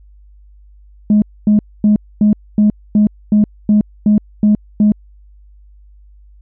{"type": "tone bursts", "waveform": "sine", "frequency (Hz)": 210, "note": "G#3", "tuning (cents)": 19, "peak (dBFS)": -5, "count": 11, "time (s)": [1.1, 4.92], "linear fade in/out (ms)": 2, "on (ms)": 120, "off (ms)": 250, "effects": ["tanh soft clip ceiling -4 dBFS", "added 50 Hz sine -40 dBFS peak until 6.41 s"]}